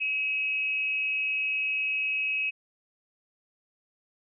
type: tone with amplitude modulation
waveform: sine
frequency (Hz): 2560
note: D#7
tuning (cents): +49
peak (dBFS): -23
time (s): 0-2.51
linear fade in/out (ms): 20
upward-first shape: sine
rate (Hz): 252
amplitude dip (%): 55
effects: none